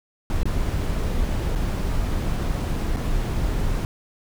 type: noise with dropouts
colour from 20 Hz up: brown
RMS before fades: -23 dBFS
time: 0.3-3.85 s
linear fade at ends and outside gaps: 1 ms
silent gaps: 0.432-0.455 / 1.552-1.557 / 2.963-2.968 s
effects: none